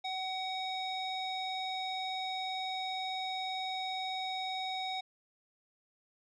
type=tone with low-pass filter; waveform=square; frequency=753 Hz; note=F#5; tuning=30 cents sharp; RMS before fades=-37 dBFS; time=0.04-5.01 s; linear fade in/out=10 ms; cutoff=4100 Hz; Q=4.5; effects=none